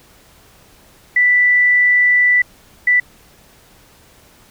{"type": "tone bursts at uneven times", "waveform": "sine", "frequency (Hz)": 1975.5, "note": "B6", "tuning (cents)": 0, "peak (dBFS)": -9, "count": 2, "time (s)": [[1.16, 2.42], [2.87, 3]], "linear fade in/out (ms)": 5, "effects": ["pink hiss -48 dBFS RMS until 4.5 s"]}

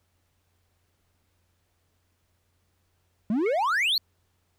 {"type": "exponential sweep", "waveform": "triangle", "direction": "up", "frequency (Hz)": [197.8, 4524], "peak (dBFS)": -20, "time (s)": [3.3, 3.98], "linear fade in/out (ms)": 2}
{"type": "tone with exponential decay", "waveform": "sine", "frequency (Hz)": 2189, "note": "C#7", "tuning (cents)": -22, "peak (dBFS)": -28, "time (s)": [3.46, 3.66], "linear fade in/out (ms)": 2, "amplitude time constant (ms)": 42}
{"effects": ["added 88 Hz sine -70 dBFS peak until 4.58 s", "pink hiss -73 dBFS RMS until 4.58 s"]}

